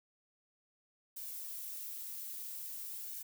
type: noise with flanger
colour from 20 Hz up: violet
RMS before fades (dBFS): -44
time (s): 1.16-3.23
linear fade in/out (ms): 10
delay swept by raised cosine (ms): 1.5 to 3.6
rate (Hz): 0.5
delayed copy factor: -0.5
effects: none